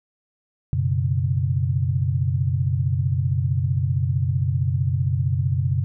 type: chord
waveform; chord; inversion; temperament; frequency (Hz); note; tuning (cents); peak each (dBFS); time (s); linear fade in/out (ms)
sine; F# suspended fourth; none; just; 92.5 / 123.33 / 138.75; F#2 / B2 / C#3; 0 / -2 / +2; -23; 0.73-5.84; 0
effects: none